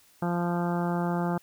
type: harmonic tone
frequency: 173.7 Hz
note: F3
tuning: 9 cents flat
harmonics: 1 / 2 / 3 / 4 / 5 / 6 / 7 / 8 / 9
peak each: -27 / -33 / -37 / -35 / -35 / -43 / -40 / -43 / -45 dBFS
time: 0.22-1.38 s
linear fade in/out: 5 ms
effects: white hiss -60 dBFS RMS until 1.42 s

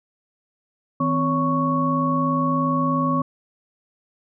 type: tone cluster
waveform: sine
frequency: 160.4 / 257.4 / 561 / 1110 Hz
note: E3 / C4 / C#5 / C#6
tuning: -47 / -28 / +21 / +2 cents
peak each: -25 / -22 / -29 / -22 dBFS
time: 1-3.22 s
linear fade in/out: 5 ms
effects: none

